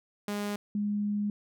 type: tone pair in turn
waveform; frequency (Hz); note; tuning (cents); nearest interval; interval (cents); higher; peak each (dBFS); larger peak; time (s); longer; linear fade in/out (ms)
sawtooth / sine; 205.5 / 206.5; G#3 / G#3; -18 / -10; unison; 8; second; -27; neither; 0.28-0.56 / 0.75-1.3; second; 2
effects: none